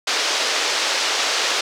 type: band-pass noise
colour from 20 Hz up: white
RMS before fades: -21 dBFS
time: 0.07-1.61 s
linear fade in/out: 5 ms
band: 360 to 5800 Hz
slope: 24 dB/octave
effects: none